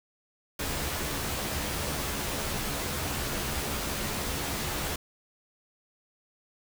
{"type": "noise with comb filter", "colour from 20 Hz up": "pink", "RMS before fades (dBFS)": -32, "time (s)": [0.59, 4.96], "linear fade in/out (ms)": 5, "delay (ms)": 14, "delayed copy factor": 0.55, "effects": []}